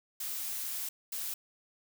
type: noise bursts at uneven times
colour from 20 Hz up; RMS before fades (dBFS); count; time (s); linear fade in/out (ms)
blue; -37; 2; 0.2-0.89 / 1.12-1.34; 5
effects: none